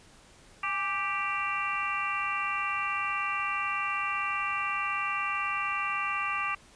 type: harmonic tone with a mistuned harmonic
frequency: 392 Hz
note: G4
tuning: in tune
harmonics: 2 / 3 / 4 / 5 / 6 / 7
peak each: -41 / -31 / -41 / -38 / -35 / -35 dBFS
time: 0.63-6.55 s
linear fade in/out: 5 ms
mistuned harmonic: 2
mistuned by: +70 cents
effects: pink hiss -56 dBFS RMS until 6.75 s + resampled to 22050 Hz